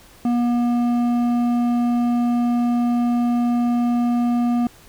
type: tone with hard clipping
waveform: sine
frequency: 240.2 Hz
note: B3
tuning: 48 cents flat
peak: -18 dBFS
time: 0.25-4.67 s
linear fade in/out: 2 ms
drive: 8 dB
effects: pink hiss -48 dBFS RMS until 4.88 s

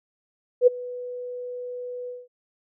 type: tone with ADSR envelope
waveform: sine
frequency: 493.9 Hz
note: B4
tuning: in tune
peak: -9 dBFS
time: 0.61-2.28 s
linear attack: 60 ms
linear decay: 14 ms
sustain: -22 dB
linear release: 200 ms
effects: none

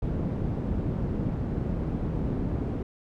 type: low-pass noise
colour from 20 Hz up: white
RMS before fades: -29 dBFS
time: 0.02-2.83 s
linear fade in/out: 5 ms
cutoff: 210 Hz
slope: 12 dB/octave
effects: none

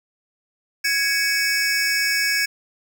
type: tone cluster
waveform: square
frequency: 1663 / 2244 / 2559 / 5370 Hz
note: G#6 / C#7 / D#7 / E8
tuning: +2 / +21 / +48 / +31 cents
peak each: -23 / -24 / -31 / -25 dBFS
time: 0.84-2.46 s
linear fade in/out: 10 ms
effects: 9-bit

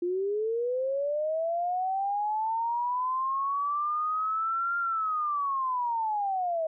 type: linear two-way sweep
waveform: sine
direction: up then down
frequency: 344.7 to 1396.9 to 629 Hz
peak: -26 dBFS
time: 0.02-6.67 s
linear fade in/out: 5 ms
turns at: 4.78 s
effects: none

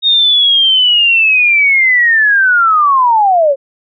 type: linear sweep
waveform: sine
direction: down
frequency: 3729 to 527 Hz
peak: -6 dBFS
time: 0.02-3.56 s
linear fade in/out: 50 ms
effects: none

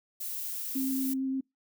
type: noise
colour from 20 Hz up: violet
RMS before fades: -36 dBFS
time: 0.2-1.14 s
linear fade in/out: 10 ms
type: tone with vibrato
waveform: sine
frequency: 265.5 Hz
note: C4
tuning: 25 cents sharp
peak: -28 dBFS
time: 0.75-1.41 s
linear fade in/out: 10 ms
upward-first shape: sine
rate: 8.7 Hz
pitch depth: 10 cents each way
effects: noise-tail reverb RT60 0.2 s tail -26 dB re dry

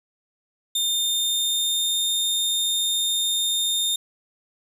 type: tone with pitch glide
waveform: sawtooth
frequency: 3624 to 3647 Hz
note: A#7 to A#7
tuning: -50 to -39 cents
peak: -18 dBFS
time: 0.75-3.96 s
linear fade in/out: 5 ms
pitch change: +11 cents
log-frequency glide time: 0.89-2.08 s
effects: none

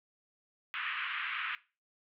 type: band-pass noise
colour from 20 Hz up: pink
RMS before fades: -37 dBFS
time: 0.74-1.55 s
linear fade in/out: 0 ms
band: 1200 to 3000 Hz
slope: 48 dB/octave
effects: noise-tail reverb RT60 0.3 s tail -18 dB re dry

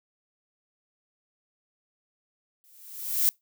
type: noise with exponential growth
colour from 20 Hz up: violet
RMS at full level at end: -20 dBFS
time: 2.64-3.29 s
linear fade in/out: 0 ms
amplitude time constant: 140 ms
effects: noise-tail reverb RT60 0.2 s tail -26 dB re dry

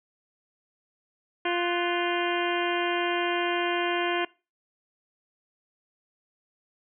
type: harmonic tone with a mistuned harmonic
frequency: 349.2 Hz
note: F4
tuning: in tune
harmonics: 1 / 2 / 3 / 4 / 5 / 6 / 7 / 8 / 9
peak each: -28 / -31 / -33 / -34 / -35 / -36 / -36 / -37 / -38 dBFS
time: 1.45-4.25 s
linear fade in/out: 5 ms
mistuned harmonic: 4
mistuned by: +110 cents
effects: noise-tail reverb RT60 0.3 s tail -22 dB re dry

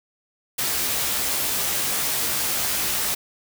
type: noise with comb filter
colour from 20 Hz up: white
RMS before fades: -24 dBFS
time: 0.58-3.15 s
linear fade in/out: 10 ms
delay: 15 ms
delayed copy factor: +0.65
effects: none

